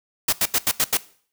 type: noise bursts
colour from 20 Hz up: white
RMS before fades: -19 dBFS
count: 6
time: 0.28-0.972 s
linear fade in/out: 5 ms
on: 47 ms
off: 82 ms
effects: noise-tail reverb RT60 0.5 s tail -19 dB re dry